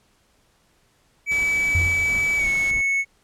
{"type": "tone with pitch glide", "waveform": "triangle", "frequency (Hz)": [2292, 2204], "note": ["D7", "C#7"], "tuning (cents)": [-43, -11], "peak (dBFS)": -17, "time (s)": [1.26, 3.05], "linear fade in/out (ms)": 50, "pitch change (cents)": -68, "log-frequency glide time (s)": [2.37, 2.48]}
{"type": "noise", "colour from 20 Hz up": "pink", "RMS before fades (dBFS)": -36, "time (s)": [1.31, 2.71], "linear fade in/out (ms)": 5}
{"type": "tone with exponential decay", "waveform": "sine", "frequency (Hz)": 86.9, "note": "F2", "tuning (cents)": -8, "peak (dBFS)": -17, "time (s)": [1.75, 2.4], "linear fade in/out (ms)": 0, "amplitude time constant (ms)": 140}
{"type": "noise bursts", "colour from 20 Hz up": "brown", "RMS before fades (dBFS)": -34, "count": 4, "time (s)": [1.78, 2.81], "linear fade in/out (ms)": 0, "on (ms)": 100, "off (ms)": 210}
{"effects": ["pink hiss -62 dBFS RMS until 3.23 s", "low-pass 11000 Hz 12 dB/octave"]}